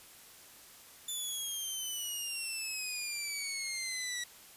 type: exponential sweep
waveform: 15% pulse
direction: down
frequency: 3520 to 1929 Hz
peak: -29 dBFS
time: 1.08-4.24 s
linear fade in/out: 5 ms
effects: white hiss -55 dBFS RMS until 4.56 s + resampled to 32000 Hz